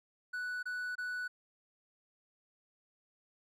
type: tone bursts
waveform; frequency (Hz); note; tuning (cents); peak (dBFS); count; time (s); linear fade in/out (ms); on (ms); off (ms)
triangle; 1482; F#6; +2; -34; 3; 0.33-1.28; 10; 300; 25
effects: none